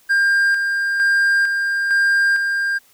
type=tone with tremolo; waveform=triangle; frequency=1600 Hz; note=G6; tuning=35 cents sharp; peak=-11 dBFS; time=0.09-2.79 s; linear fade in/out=20 ms; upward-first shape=square; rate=1.1 Hz; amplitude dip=40%; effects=white hiss -54 dBFS RMS until 2.93 s